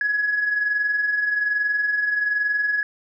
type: tone pair together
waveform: sine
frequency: 1661.2 / 1682.4 Hz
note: G#6 / G#6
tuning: 0 / +22 cents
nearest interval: unison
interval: 22 cents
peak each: -28 / -19 dBFS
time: 0.01-2.83 s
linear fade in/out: 2 ms
effects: tanh soft clip ceiling -13 dBFS